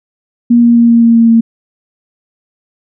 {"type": "tone with pitch steps", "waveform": "sine", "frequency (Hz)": [237.4, 235.9, 234.4, 232.9, 231.4, 230, 228.5], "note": ["A#3", "A#3", "A#3", "A#3", "A#3", "A#3", "A#3"], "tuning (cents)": [32, 21, 10, -1, -13, -23, -34], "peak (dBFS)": -3, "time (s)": [0.5, 1.41], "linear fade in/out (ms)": 10, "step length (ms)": 130, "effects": []}